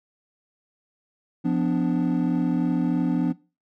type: chord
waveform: triangle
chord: B diminished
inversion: second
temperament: equal with one note detuned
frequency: 174.61 / 250.5 / 293.7 Hz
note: F3 / B3 / D4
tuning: 0 / +25 / 0 cents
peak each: -22 dBFS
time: 1.44-3.33 s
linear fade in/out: 20 ms
effects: noise-tail reverb RT60 0.3 s tail -20 dB re dry + tanh soft clip ceiling -12 dBFS